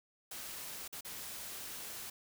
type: noise with dropouts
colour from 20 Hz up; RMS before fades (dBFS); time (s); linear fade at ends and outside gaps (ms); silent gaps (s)
white; -45; 0.31-2.1; 5; 0.879-0.926 / 1.009-1.047
effects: none